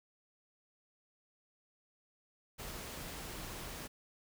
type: noise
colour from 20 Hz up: pink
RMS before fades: -45 dBFS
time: 2.58-3.88 s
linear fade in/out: 20 ms
effects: none